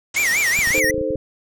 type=low-pass noise; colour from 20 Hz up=white; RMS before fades=-30 dBFS; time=0.14-0.8 s; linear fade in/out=5 ms; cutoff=8400 Hz; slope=96 dB/octave
type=tone with vibrato; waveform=square; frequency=2093 Hz; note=C7; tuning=in tune; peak=-17 dBFS; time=0.16-0.91 s; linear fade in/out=5 ms; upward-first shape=sine; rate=5.3 Hz; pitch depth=230 cents each way
type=clicks; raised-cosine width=5 ms; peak=-19 dBFS; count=11; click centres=0.59 / 0.674 / 0.706 / 0.78 / 0.844 / 0.899 / 0.944 / 0.98 / 1.012 / 1.106 / 1.156 s
type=chord; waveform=sine; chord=A diminished; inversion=second; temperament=equal; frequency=311.1 / 440 / 523.3 Hz; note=Eb4 / A4 / C5; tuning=0 / 0 / 0 cents; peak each=-26 / -25 / -22 dBFS; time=0.74-1.16 s; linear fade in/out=5 ms
effects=none